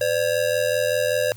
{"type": "ring-modulated tone", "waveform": "square", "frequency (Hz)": 551, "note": "C#5", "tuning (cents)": -11, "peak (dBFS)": -17, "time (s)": [0.01, 1.32], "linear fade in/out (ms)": 0, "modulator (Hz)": 42.6, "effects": ["added 110 Hz sine -39 dBFS peak until 1.36 s", "white hiss -50 dBFS RMS until 1.36 s"]}